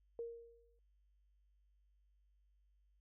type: tone with exponential decay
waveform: sine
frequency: 466.2 Hz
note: A#4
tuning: in tune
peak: -39 dBFS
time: 0.19-0.79 s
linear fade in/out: 1 ms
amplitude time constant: 130 ms
effects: added 50 Hz sine -70 dBFS peak until 3 s